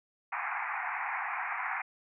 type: band-pass noise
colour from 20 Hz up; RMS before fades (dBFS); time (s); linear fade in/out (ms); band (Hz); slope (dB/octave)
pink; -35; 0.32-1.82; 5; 740 to 2400; 96
effects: none